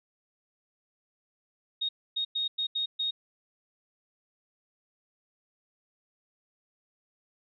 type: tone bursts at uneven times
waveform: sine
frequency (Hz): 3729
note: A#7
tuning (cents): 0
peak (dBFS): -27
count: 6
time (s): 1.81-1.89 / 2.16-2.25 / 2.35-2.48 / 2.58-2.67 / 2.75-2.86 / 2.99-3.11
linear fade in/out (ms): 10
effects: none